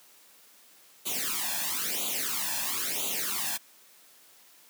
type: noise with flanger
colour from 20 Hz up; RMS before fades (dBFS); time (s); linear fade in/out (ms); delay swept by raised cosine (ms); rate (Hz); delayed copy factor
white; -31; 1.05-3.58; 20; 0.28 to 1.19; 1; +0.85
effects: white hiss -57 dBFS RMS until 4.69 s + high-pass 200 Hz 12 dB/octave